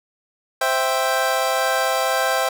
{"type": "chord", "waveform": "25% pulse", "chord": "C major", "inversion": "none", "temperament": "equal", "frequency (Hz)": [523.3, 659.3, 784], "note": ["C5", "E5", "G5"], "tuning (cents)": [0, 0, 0], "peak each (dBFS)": -19, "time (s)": [0.61, 2.49], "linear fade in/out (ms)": 5, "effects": []}